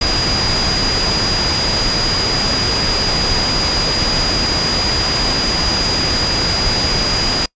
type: tone in noise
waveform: sine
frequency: 4883 Hz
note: D#8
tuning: 33 cents flat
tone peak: -17 dBFS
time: 0.01-7.46 s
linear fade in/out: 5 ms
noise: pink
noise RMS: -18 dBFS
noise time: 0.01-7.46 s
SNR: -2 dB
effects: noise-tail reverb RT60 0.1 s tail -25 dB re dry + resampled to 16000 Hz